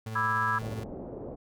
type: tone with tremolo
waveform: 35% pulse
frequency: 110.4 Hz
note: A2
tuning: 6 cents sharp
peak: -32 dBFS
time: 0.06-0.84 s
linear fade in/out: 5 ms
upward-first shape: triangle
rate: 17 Hz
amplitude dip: 30%
type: chord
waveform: sine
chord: E dominant seventh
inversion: second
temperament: just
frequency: 988.9 / 1186.7 / 1318.5 / 1648.1 Hz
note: B5 / D6 / E6 / G#6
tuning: +2 / +18 / 0 / -14 cents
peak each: -30 / -34 / -30 / -30 dBFS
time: 0.15-0.59 s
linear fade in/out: 10 ms
type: low-pass noise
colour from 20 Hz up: white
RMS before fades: -40 dBFS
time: 0.6-1.36 s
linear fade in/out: 20 ms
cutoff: 570 Hz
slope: 24 dB/octave
effects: none